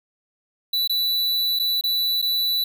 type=tone with dropouts; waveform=square; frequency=3962 Hz; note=B7; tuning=5 cents sharp; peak=-20 dBFS; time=0.73-2.64 s; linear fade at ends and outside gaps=5 ms; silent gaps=0.876-0.895 / 1.59-1.596 / 1.811-1.837 / 2.217-2.224 s; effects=none